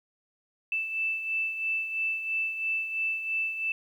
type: beating tone pair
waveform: sine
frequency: 2643 / 2646 Hz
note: E7 / E7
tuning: +4 / +6 cents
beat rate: 3 Hz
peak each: -28 / -36 dBFS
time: 0.72-3.72 s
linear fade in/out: 2 ms
effects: 10-bit